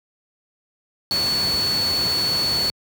sine tone in noise, 4426 Hz, C#8, 3 cents flat, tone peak -19 dBFS, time 1.11-2.7 s, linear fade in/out 0 ms, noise pink, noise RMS -28 dBFS, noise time 1.11-2.7 s, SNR +6 dB, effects high-pass 80 Hz 12 dB/octave

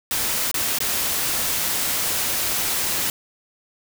white noise with dropouts, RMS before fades -23 dBFS, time 0.11-3.1 s, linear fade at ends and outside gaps 1 ms, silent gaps 0.514-0.542 / 0.786-0.804 s, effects none

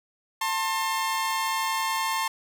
sawtooth tone pair together, 893.9 / 1065 Hz, A5 / C6, +27 / +30 cents, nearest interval minor third, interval 303 cents, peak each -24 dBFS, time 0.41-2.28 s, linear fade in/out 5 ms, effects none

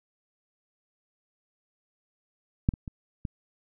clicks, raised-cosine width 5 ms, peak -8 / -23 / -24 / -19 dBFS, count 4, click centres 2.689 / 2.738 / 2.878 / 3.252 s, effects none

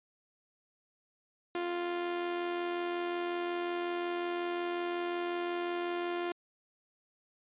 sawtooth tone with amplitude modulation, 349.2 Hz, F4, in tune, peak -27 dBFS, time 1.55-6.32 s, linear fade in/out 2 ms, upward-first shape sine, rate 85.5 Hz, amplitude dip 35%, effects resampled to 8000 Hz

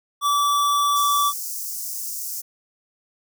square tone, 1155 Hz, D6, 29 cents flat, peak -18 dBFS, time 0.21-1.33 s, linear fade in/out 50 ms
white high-pass noise, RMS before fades -30 dBFS, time 0.95-2.42 s, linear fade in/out 20 ms, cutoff 5200 Hz, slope 48 dB/octave
effects none

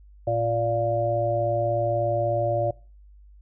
harmonic tone with a mistuned harmonic, 116.54 Hz, A#2, in tune, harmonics 1 / 3 / 5 / 6, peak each -28 / -32 / -23 / -28 dBFS, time 0.27-2.71 s, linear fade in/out 5 ms, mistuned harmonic 1, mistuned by -64 cents, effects noise-tail reverb RT60 0.4 s tail -23 dB re dry + added 50 Hz sine -47 dBFS peak until 3.41 s

